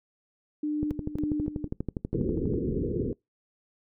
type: tone with tremolo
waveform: sine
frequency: 300 Hz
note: D4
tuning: 37 cents sharp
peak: -26 dBFS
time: 0.63-1.68 s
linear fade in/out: 5 ms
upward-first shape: square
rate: 1.8 Hz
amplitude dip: 70%
type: click train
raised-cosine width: 3 ms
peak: -17 dBFS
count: 22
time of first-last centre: 0.83-2.537 s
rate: 12.3 Hz
type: low-pass noise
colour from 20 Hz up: white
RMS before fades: -29 dBFS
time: 2.14-3.13 s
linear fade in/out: 2 ms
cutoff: 480 Hz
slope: 96 dB/octave
effects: noise-tail reverb RT60 0.2 s tail -25 dB re dry